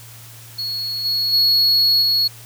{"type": "tone with level steps", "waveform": "triangle", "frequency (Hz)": 4345, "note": "C#8", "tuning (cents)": -35, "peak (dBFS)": [-21, -16, -11, -13], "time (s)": [0.58, 2.28], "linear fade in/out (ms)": 10, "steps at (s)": [1.04, 1.32, 2.01], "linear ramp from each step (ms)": 20, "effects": ["added 115 Hz sine -41 dBFS peak until 2.45 s", "white hiss -42 dBFS RMS until 2.45 s"]}